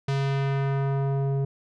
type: tone with low-pass filter sweep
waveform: square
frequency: 137.6 Hz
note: C#3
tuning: 12 cents flat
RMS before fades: -25 dBFS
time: 0.08-1.45 s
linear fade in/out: 5 ms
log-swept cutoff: 5100 to 470 Hz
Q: 0.92
effects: none